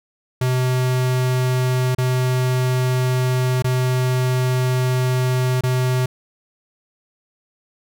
square tone with dropouts, 127.5 Hz, C3, 44 cents flat, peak -17 dBFS, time 0.41-6.06 s, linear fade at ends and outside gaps 5 ms, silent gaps 1.949-1.982 / 3.623-3.643 / 5.61-5.635 s, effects none

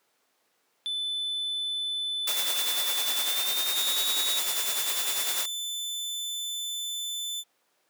triangle tone with pitch glide, 3510 to 3784 Hz, A7 to A#7, -5 to +25 cents, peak -27 dBFS, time 0.86-4.39 s, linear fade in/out 0 ms, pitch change +130 cents, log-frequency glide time 3.17-4.01 s
white noise with tremolo, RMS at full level -28 dBFS, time 2.27-5.46 s, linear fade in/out 5 ms, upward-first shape sine, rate 10 Hz, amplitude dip 50%
sawtooth tone, 3520 Hz, A7, in tune, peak -28 dBFS, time 3.73-7.44 s, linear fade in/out 50 ms
effects pink hiss -70 dBFS RMS until 7.89 s + high-pass 400 Hz 12 dB/octave

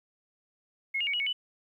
sine tone with pitch steps, 2167 / 2841 / 2245 / 2911 / 2218 / 2979 Hz, C#7 / F7 / C#7 / F#7 / C#7 / F#7, -40 / +29 / +21 / -29 / 0 / +11 cents, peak -27 dBFS, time 0.94-1.33 s, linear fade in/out 10 ms, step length 65 ms, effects 11-bit

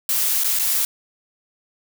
blue noise with dropouts, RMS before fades -20 dBFS, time 0.09-0.85 s, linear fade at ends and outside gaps 1 ms, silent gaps 0.436-0.444 / 0.589-0.595 s, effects none

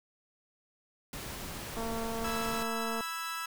pink noise, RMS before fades -41 dBFS, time 1.13-2.63 s, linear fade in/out 2 ms
click train, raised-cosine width 1 ms, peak -25 dBFS, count 282, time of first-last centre 1.77-3.008 s, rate 227 Hz
sawtooth chord, E major, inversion second, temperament equal with one note detuned, 987.8 / 1318.5 / 1652.6 Hz, B5 / E6 / G#6, 0 / 0 / -9 cents, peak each -39 / -33 / -39 dBFS, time 2.24-3.46 s, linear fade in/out 5 ms
effects none

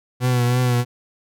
40% pulse tone with vibrato, 123.7 Hz, B2, 3 cents sharp, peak -15 dBFS, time 0.2-0.85 s, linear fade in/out 50 ms, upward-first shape triangle, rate 3.1 Hz, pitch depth 44 cents each way, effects none

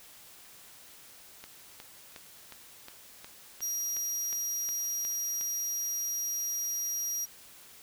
click train, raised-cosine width 0.2 ms, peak -27 dBFS, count 12, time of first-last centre 1.44-5.411 s, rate 2.77 Hz
30% pulse tone, 5720 Hz, F8, 41 cents sharp, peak -27 dBFS, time 3.61-7.26 s, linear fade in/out 20 ms
effects white hiss -53 dBFS RMS until 7.82 s

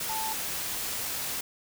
sine tone in noise, 880 Hz, A5, in tune, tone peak -32 dBFS, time 0.09-0.33 s, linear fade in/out 5 ms, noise white, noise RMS -33 dBFS, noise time 0-1.41 s, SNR -2 dB, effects none

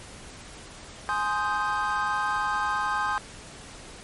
triangle chord, Ab major seventh, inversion none, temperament equal with one note detuned, 837.4 / 1046.5 / 1244.5 / 1568 Hz, Ab5 / C6 / Eb6 / G6, +14 / 0 / 0 / 0 cents, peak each -28 dBFS, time 1.09-3.18 s, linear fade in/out 0 ms, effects pink hiss -44 dBFS RMS until 4.03 s + MP3 48 kbps

